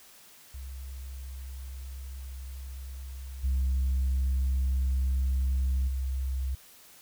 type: tone with level steps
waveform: sine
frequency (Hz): 65.7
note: C2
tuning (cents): +8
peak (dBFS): -37 / -22 / -27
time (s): 0.54-6.55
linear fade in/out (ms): 5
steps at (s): 3.43 / 5.87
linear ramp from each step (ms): 20
effects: tanh soft clip ceiling -22 dBFS + white hiss -54 dBFS RMS until 7.01 s